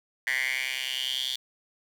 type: tone with high-pass filter sweep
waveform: 10% pulse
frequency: 130 Hz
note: C3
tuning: 11 cents flat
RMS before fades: -30 dBFS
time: 0.27-1.36 s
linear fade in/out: 2 ms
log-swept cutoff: 1900 to 3600 Hz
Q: 6.2
effects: none